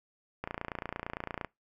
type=click train; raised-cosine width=0.5 ms; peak=-20 dBFS; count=30; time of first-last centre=0.44-1.447 s; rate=28.8 Hz; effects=noise-tail reverb RT60 0.2 s tail -24 dB re dry